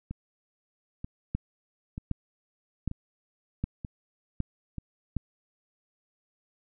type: two click trains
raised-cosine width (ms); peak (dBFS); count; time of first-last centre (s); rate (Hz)
5; -23 / -16; 6 / 6; 0.11-4.783 / 1.35-5.167; 1.07 / 1.31
effects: none